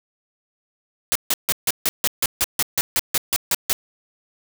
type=noise bursts; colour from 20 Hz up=white; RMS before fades=-19 dBFS; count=15; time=1.12-3.73 s; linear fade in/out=0 ms; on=34 ms; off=150 ms; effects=none